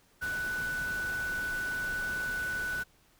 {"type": "tone in noise", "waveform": "sine", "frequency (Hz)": 1488, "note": "F#6", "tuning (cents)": 9, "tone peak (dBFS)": -31, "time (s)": [0.21, 2.84], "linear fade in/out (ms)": 20, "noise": "pink", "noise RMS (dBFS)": -43, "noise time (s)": [0.21, 2.84], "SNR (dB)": 9, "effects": ["pink hiss -65 dBFS RMS until 3.19 s"]}